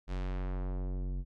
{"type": "tone with low-pass filter sweep", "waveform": "square", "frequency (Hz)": 46.25, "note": "F#1", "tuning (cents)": 0, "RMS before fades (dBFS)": -35, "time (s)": [0.07, 1.25], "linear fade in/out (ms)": 50, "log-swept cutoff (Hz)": [5800, 200], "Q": 0.71, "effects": []}